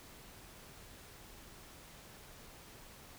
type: silence
effects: pink hiss -55 dBFS RMS until 3.18 s